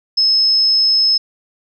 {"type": "tone", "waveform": "sine", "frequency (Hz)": 5190, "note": "E8", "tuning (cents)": -28, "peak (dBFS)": -10, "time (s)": [0.17, 1.18], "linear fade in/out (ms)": 10, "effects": []}